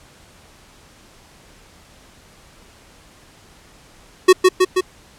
square tone with echo, 370 Hz, F#4, in tune, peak -5 dBFS, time 4.28-4.33 s, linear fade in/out 10 ms, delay 160 ms, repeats 3, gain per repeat -3 dB, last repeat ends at 4.81 s, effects pink hiss -48 dBFS RMS until 5.18 s + low-pass 10000 Hz 12 dB/octave

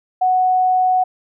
sine tone, 740 Hz, F#5, in tune, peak -12 dBFS, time 0.21-1.04 s, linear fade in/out 10 ms, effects none

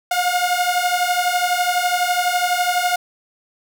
sawtooth beating tone pair, 710 / 722 Hz, F5 / F#5, +28 / -43 cents, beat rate 12 Hz, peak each -16 dBFS, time 0.11-2.96 s, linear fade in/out 5 ms, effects none

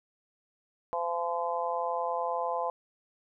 harmonic tone, 170.9 Hz, F3, 37 cents flat, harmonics 3 / 4 / 5 / 6, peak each -34 / -34 / -34 / -34 dBFS, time 0.93-2.7 s, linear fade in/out 0 ms, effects none

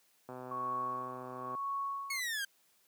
click train, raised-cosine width 1 ms, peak -31 dBFS, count 161, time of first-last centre 0.29-1.55 s, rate 127 Hz
sine tone with tremolo, 1108.7 Hz, C#6, in tune, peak -33 dBFS, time 0.51-2.2 s, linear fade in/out 5 ms, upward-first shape sine, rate 1 Hz, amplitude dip 85%
sawtooth linear sweep, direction down, 2217 to 1558 Hz, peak -31 dBFS, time 2.1-2.45 s, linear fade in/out 5 ms
effects white hiss -70 dBFS RMS until 2.87 s + high-pass 150 Hz 12 dB/octave

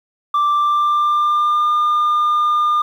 sine tone with pitch glide, 1174.7 to 1207 Hz, D6 to D6, 0 to +47 cents, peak -10 dBFS, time 0.34-2.82 s, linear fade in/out 5 ms, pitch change +47 cents, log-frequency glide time 0.49-1.7 s, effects tanh soft clip ceiling -12 dBFS + 8-bit

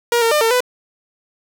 sawtooth tone with pitch steps, 474.3 / 457.6 / 601 / 452.6 / 498.4 Hz, A#4 / A#4 / D5 / A4 / B4, +30 / -32 / +40 / +49 / +16 cents, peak -9 dBFS, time 0.12-0.605 s, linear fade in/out 2 ms, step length 97 ms, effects none

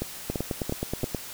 two click trains, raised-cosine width 2 ms, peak -14 / -15 dBFS, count 9 / 4, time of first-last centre 0.3-1.147 / 0.02-1.034 s, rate 9.44 / 2.96 Hz, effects white hiss -40 dBFS RMS until 1.33 s

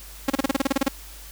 sawtooth tone bursts, 272.2 Hz, C#4, 31 cents flat, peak -14 dBFS, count 12, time 0.28-0.884 s, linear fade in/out 5 ms, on 21 ms, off 32 ms, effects added 50 Hz sine -42 dBFS peak until 1.31 s + white hiss -44 dBFS RMS until 1.31 s

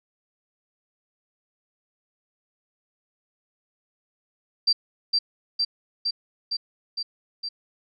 sine tone with echo, 4699 Hz, D8, in tune, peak -16 dBFS, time 4.67-4.73 s, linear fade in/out 10 ms, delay 460 ms, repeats 6, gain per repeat -2 dB, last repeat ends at 7.49 s, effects none

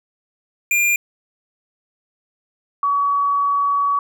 square / sine tone pair in turn, 2400 / 1132.6 Hz, D7 / C#6, +37 / +37 cents, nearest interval octave + minor second, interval 1300 cents, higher first, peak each -15 dBFS, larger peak neither, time 0.71-0.96 / 2.83-3.99 s, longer second, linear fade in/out 2 ms, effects none

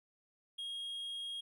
triangle tone, 3265 Hz, G#7, 30 cents flat, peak -38 dBFS, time 0.58-1.41 s, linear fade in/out 10 ms, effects none

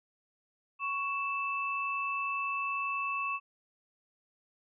sine tone pair together, 1111 / 2639 Hz, C#6 / E7, +4 / +1 cents, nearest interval octave + minor third, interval 1497 cents, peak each -33 / -34 dBFS, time 0.79-3.4 s, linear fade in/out 50 ms, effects none

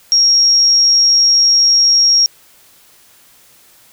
sine tone, 5588 Hz, F8, in tune, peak -7 dBFS, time 0.12-2.26 s, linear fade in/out 0 ms, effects white hiss -47 dBFS RMS until 3.92 s

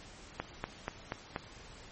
click train, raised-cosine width 0.5 ms, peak -19 dBFS, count 5, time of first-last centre 0.4-1.362 s, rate 4.16 Hz, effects pink hiss -52 dBFS RMS until 1.91 s + MP3 32 kbps

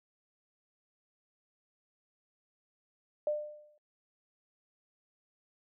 sine tone with exponential decay, 599 Hz, D5, 34 cents sharp, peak -26 dBFS, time 3.27-3.78 s, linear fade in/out 2 ms, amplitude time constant 110 ms, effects noise-tail reverb RT60 0.2 s tail -22 dB re dry

